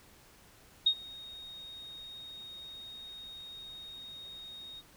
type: tone with ADSR envelope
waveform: sine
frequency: 3729 Hz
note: A#7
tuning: in tune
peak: -20 dBFS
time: 0.86-4.82 s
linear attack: 7 ms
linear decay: 72 ms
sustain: -24 dB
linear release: 31 ms
effects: pink hiss -59 dBFS RMS until 4.96 s